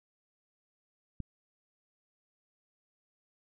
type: click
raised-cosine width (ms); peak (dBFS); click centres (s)
5; -25; 1.203
effects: none